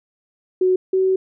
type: tone pair in turn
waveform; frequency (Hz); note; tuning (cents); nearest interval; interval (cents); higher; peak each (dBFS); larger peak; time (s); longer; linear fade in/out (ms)
sine; 370 / 377.8; F#4 / F#4; 0 / +36; unison; 36; second; -13 / -14; first; 0.61-0.76 / 0.93-1.16; second; 5
effects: none